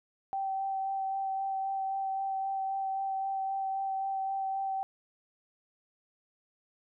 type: tone with vibrato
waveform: sine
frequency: 775 Hz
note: G5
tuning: 20 cents flat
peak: -30 dBFS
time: 0.33-4.83 s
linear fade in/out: 0 ms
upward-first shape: sine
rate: 3.8 Hz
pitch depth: 12 cents each way
effects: none